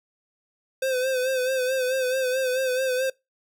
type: tone with vibrato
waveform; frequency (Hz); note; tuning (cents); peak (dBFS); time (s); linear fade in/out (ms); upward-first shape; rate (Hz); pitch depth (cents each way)
square; 516; C5; -24; -23; 0.82-3.1; 5; sine; 4.6; 51
effects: noise-tail reverb RT60 0.2 s tail -23 dB re dry